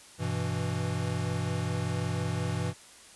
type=chord; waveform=square; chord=E minor; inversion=first; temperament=equal; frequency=98 / 123.47 / 164.81 Hz; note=G2 / B2 / E3; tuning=0 / 0 / 0 cents; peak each=-34 dBFS; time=0.18-2.74 s; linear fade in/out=50 ms; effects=white hiss -52 dBFS RMS until 3.15 s + resampled to 24000 Hz